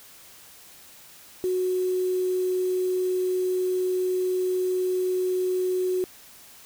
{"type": "tone with quantisation", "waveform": "sine", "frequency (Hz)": 367.7, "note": "F#4", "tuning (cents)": -11, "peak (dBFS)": -22, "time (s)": [1.44, 6.04], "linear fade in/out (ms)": 0, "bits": 7, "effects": ["white hiss -49 dBFS RMS until 6.65 s"]}